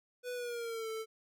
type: tone with pitch glide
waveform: square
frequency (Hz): 493.9 to 442.6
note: B4 to A4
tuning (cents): 0 to +10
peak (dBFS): -38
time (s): 0.23-1.06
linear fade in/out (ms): 50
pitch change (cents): -190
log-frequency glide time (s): 0.34-0.89
effects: none